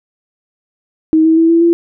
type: tone with pitch steps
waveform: sine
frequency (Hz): 316.7 / 322.2 / 327.9 / 333.6 / 339.4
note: D#4 / E4 / E4 / E4 / F4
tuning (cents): +31 / -39 / -9 / +21 / -49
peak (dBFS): -6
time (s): 1.13-1.73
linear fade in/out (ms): 0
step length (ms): 120
effects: none